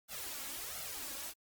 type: noise with flanger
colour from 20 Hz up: white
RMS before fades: -43 dBFS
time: 0.08-1.34 s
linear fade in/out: 50 ms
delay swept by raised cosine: 1.4 to 3.7 ms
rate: 1.4 Hz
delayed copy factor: +0.9
effects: Opus 48 kbps